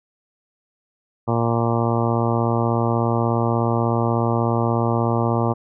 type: harmonic tone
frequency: 116.54 Hz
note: A#2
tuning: in tune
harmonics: 1 / 2 / 3 / 4 / 5 / 6 / 7 / 8 / 9 / 10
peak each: -21 / -24 / -26 / -27 / -28 / -29 / -29 / -30 / -31 / -31 dBFS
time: 1.27-5.54 s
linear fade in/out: 20 ms
effects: none